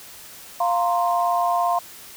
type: chord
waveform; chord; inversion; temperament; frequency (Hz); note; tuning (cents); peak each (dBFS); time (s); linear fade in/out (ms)
sine; F suspended fourth; none; equal with one note detuned; 698.5 / 932.3 / 1050.1; F5 / Bb5 / C6; 0 / 0 / +6; -20 / -26 / -23; 0.6-1.79; 5
effects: white hiss -42 dBFS RMS until 2.16 s